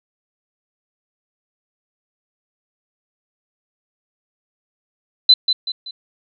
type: tone with echo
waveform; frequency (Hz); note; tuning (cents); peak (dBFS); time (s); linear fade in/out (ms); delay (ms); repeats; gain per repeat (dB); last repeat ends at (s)
sine; 4029; B7; +34; -5; 5.29-5.34; 5; 190; 3; -8; 5.91
effects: none